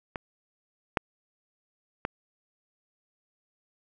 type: clicks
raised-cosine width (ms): 0.5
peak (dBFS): -18 / -8 / -13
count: 3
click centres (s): 0.158 / 0.972 / 2.051
effects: none